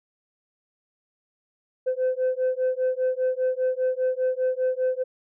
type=beating tone pair; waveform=sine; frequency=510 / 515 Hz; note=C5 / C5; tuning=-44 / -28 cents; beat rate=5 Hz; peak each=-23 dBFS; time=1.86-5.04 s; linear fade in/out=20 ms; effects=tanh soft clip ceiling -18 dBFS